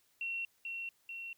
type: tone with echo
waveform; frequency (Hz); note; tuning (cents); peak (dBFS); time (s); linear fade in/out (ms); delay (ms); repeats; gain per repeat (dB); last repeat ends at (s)
sine; 2726; F7; -43; -35; 0.21-0.45; 2; 440; 2; -3; 1.33
effects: white hiss -72 dBFS RMS until 1.37 s

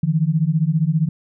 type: beating tone pair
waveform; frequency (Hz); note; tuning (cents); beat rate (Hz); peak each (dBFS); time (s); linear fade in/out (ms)
sine; 151.3 / 166.3; D#3 / E3; -48 / +16; 15; -18; 0.03-1.09; 5
effects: none

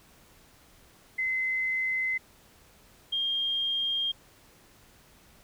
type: tone pair in turn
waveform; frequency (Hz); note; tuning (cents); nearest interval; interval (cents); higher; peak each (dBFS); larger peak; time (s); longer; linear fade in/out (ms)
sine; 2051 / 3215; C7 / G7; -35 / +43; minor sixth; 778; second; -26; neither; 1.18-2.18 / 3.12-4.12; neither; 10
effects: pink hiss -58 dBFS RMS until 5.43 s

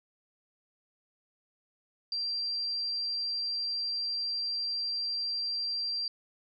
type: tone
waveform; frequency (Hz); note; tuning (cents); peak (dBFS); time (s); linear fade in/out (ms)
sine; 4722; D8; +9; -30; 2.12-6.08; 2
effects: none

